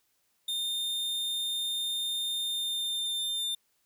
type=tone with pitch glide; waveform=45% pulse; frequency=3632 to 3601 Hz; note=A#7 to A7; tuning=-46 to +39 cents; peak=-29 dBFS; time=0.48-3.55 s; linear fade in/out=5 ms; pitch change=-15 cents; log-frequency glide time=2.39-3.16 s; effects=white hiss -73 dBFS RMS until 3.85 s